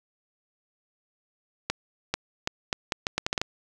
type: accelerating click train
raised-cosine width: 0.2 ms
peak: -8 dBFS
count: 11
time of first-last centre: 1.7-3.415 s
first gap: 440 ms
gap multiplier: 0.76
effects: none